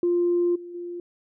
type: tone with level steps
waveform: sine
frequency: 349.2 Hz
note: F4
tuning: in tune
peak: -18 / -36 / -31 dBFS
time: 0.03-1 s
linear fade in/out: 2 ms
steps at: 0.55 / 0.74 s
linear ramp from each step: 10 ms
effects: tanh soft clip ceiling -14 dBFS